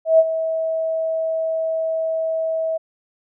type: tone with ADSR envelope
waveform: sine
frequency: 646 Hz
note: E5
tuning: 35 cents flat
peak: -7 dBFS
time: 0.05-2.78 s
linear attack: 140 ms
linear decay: 44 ms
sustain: -12 dB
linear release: 15 ms
effects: none